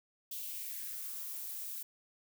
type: noise with high-pass filter sweep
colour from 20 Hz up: violet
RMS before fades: -42 dBFS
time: 0.31-1.83 s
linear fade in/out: 5 ms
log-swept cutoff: 3200 to 480 Hz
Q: 2.7
effects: none